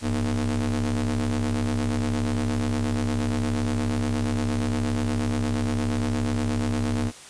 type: ring-modulated tone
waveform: 35% pulse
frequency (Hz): 69.3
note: C#2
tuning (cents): 0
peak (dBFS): -18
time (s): 0.01-7.12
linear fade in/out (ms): 50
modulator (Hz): 169
effects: white hiss -44 dBFS RMS until 7.29 s + resampled to 22050 Hz